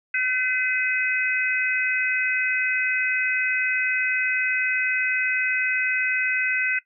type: harmonic tone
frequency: 508 Hz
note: B4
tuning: 49 cents sharp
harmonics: 3 / 4 / 5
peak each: -25 / -25 / -25 dBFS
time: 0.14-6.79 s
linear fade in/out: 5 ms
effects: noise-tail reverb RT60 0.1 s tail -17 dB re dry